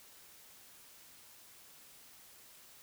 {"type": "silence", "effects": ["white hiss -58 dBFS RMS until 2.82 s"]}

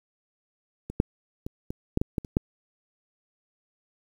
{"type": "clicks", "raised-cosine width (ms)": 3, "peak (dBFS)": [-22, -6, -20, -19, -9, -11, -13, -26, -7], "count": 9, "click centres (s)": [0.9, 1.001, 1.465, 1.705, 1.974, 2.015, 2.182, 2.248, 2.369], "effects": ["8-bit"]}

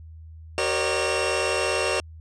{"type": "tone cluster", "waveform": "sawtooth", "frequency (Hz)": [380.3, 468.3, 545, 602, 2742], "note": ["F#4", "A#4", "C#5", "D5", "F7"], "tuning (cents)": [48, 8, -29, 43, -32], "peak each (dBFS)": -25, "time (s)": [0.58, 2], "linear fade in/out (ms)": 0, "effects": ["added 80 Hz sine -40 dBFS peak until 2.2 s", "resampled to 22050 Hz"]}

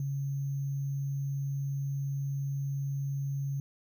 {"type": "tone with sample-and-hold", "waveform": "sine", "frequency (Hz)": 138.59, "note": "C#3", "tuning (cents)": 0, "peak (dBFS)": -30, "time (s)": [0, 3.6], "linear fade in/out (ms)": 2, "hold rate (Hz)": 6300, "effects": []}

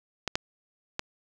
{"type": "clicks", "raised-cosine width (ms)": 0.2, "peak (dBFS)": [-11, -8, -12], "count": 3, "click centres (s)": [0.277, 0.355, 0.994], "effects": []}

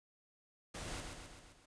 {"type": "noise with echo", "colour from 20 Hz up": "pink", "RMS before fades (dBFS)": -45, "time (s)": [0.74, 1.01], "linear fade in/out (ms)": 10, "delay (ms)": 130, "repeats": 5, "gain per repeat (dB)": -4, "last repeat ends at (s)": 1.66, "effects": ["resampled to 22050 Hz"]}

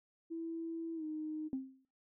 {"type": "tone with pitch glide", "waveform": "sine", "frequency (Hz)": [329.6, 309.3], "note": ["E4", "D#4"], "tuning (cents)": [0, -10], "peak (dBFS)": -38, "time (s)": [0.3, 1.49], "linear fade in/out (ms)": 20, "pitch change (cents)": -110, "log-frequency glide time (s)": [0.95, 1.04]}
{"type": "tone with exponential decay", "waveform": "sine", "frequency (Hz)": 264.3, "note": "C4", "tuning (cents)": 18, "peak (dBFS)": -31, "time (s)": [1.53, 1.85], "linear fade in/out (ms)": 1, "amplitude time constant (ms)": 68}
{"effects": ["noise-tail reverb RT60 0.3 s tail -19 dB re dry", "tanh soft clip ceiling -28 dBFS"]}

